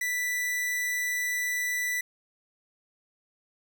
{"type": "tone", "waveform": "45% pulse", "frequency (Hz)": 1975.5, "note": "B6", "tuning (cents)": 0, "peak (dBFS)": -27, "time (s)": [0.01, 2.01], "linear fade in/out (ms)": 5, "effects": []}